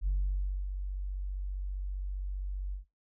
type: tone with ADSR envelope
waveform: sine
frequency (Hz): 47.58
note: F#1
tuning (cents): +49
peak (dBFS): -24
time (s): 0.01-2.85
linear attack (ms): 60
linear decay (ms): 600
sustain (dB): -8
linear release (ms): 120
effects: noise-tail reverb RT60 0.2 s tail -23 dB re dry + tanh soft clip ceiling -23 dBFS